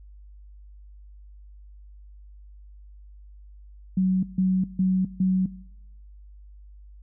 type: tone bursts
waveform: sine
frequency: 186.8 Hz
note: F#3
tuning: 17 cents sharp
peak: -18 dBFS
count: 4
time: 3.97-5.46 s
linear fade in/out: 5 ms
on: 260 ms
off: 150 ms
effects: noise-tail reverb RT60 0.8 s tail -20 dB re dry + added 50 Hz sine -44 dBFS peak until 7.02 s